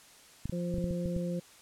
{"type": "clicks", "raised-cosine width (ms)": 5, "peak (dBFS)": -23, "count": 8, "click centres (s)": [0.456, 0.496, 0.741, 0.783, 0.842, 0.909, 1.058, 1.164]}
{"type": "harmonic tone", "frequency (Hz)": 174.61, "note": "F3", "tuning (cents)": 0, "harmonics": [1, 2, 3], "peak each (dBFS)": [-32, -41, -38], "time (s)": [0.52, 1.4], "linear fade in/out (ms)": 10}
{"effects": ["white hiss -56 dBFS RMS until 1.61 s", "low-pass 10000 Hz 12 dB/octave"]}